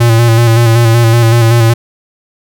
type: tone with vibrato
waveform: square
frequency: 116 Hz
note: A#2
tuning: 8 cents flat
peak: -5 dBFS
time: 0-1.74 s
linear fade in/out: 10 ms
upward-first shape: square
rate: 5.3 Hz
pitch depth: 34 cents each way
effects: none